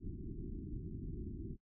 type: low-pass noise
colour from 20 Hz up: pink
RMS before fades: -44 dBFS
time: 0-1.57 s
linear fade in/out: 50 ms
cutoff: 380 Hz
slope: 96 dB/octave
effects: noise-tail reverb RT60 0.1 s tail -20 dB re dry